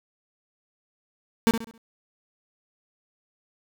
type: tone with echo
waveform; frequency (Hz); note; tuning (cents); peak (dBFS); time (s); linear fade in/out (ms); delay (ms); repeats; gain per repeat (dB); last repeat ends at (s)
35% pulse; 227.2; A#3; -44; -14; 1.47-1.51; 0; 67; 4; -9; 1.778
effects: none